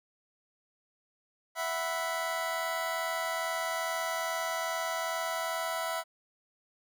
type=chord; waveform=25% pulse; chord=E suspended second; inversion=none; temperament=just; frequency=659.3 / 741.7 / 988.9 Hz; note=E5 / F#5 / B5; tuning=0 / +4 / +2 cents; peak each=-30 / -35 / -33 dBFS; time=1.55-6.04 s; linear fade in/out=50 ms; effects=none